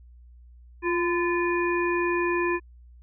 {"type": "harmonic tone with a mistuned harmonic", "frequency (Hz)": 349.2, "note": "F4", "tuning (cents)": 0, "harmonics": [1, 3, 5, 7], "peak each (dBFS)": [-24, -29, -31, -32], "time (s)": [0.82, 2.6], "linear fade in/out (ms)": 50, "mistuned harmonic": 3, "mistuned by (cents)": -51, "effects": ["added 60 Hz sine -47 dBFS peak until 3.02 s"]}